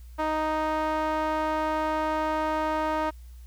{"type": "tone with band-pass filter", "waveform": "sawtooth", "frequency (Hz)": 311.1, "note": "D#4", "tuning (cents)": 0, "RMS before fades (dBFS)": -27, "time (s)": [0.18, 3.11], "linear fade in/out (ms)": 20, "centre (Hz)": 930, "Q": 1.7, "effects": ["added 60 Hz sine -42 dBFS peak until 3.46 s", "white hiss -62 dBFS RMS until 3.46 s"]}